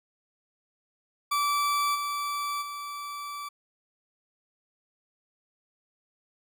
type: tone with level steps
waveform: 40% pulse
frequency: 1159 Hz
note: D6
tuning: 23 cents flat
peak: -23 / -28 / -34 dBFS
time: 1.31-3.49 s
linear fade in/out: 10 ms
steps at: 1.94 / 2.61 s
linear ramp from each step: 20 ms
effects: none